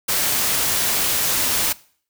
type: noise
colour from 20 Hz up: white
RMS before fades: -20 dBFS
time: 0.08-1.73 s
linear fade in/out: 10 ms
effects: noise-tail reverb RT60 0.5 s tail -21 dB re dry